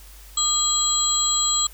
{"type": "tone cluster", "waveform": "sine", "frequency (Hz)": [1214, 3276, 4059, 7650], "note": ["D#6", "G#7", "B7", "A#8"], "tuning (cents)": [-43, -24, 47, 44], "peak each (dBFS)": [-28, -27, -26, -20], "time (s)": [0.37, 1.67], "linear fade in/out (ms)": 5, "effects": ["added 50 Hz sine -43 dBFS peak until 1.73 s", "white hiss -48 dBFS RMS until 1.73 s"]}